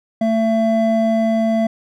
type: tone pair together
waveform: triangle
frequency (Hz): 223.6 / 670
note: A3 / E5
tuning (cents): +28 / +28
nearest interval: octave + perfect fifth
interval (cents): 1900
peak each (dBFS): -14 / -15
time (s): 0.21-1.67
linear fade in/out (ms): 5
effects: none